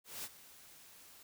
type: noise with ADSR envelope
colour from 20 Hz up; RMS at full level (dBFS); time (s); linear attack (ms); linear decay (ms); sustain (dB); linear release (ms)
white; -42; 0.04-1.23; 200; 43; -16; 3
effects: none